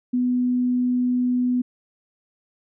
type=tone; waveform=sine; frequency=248.4 Hz; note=B3; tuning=10 cents sharp; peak=-18 dBFS; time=0.13-1.62 s; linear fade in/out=10 ms; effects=none